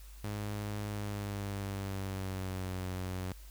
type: tone with pitch glide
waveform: sawtooth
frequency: 103.83 to 92.5 Hz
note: G#2 to F#2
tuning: 0 to 0 cents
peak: -32 dBFS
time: 0.24-3.32 s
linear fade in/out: 0 ms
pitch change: -200 cents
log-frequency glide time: 0.91-2.76 s
effects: added 50 Hz sine -48 dBFS peak until 3.5 s + white hiss -59 dBFS RMS until 3.5 s